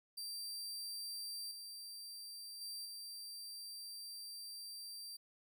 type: tone with level steps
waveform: sawtooth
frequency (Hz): 4699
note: D8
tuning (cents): 0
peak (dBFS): -40 / -45 / -41 / -44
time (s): 0.17-5.17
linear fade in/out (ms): 10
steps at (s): 1.51 / 2.61 / 2.85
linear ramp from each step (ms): 5
effects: none